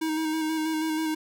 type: tone with vibrato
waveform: square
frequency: 315.4 Hz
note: D#4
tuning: 24 cents sharp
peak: -26 dBFS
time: 0.01-1.15 s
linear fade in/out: 10 ms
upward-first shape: square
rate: 6.2 Hz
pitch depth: 21 cents each way
effects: none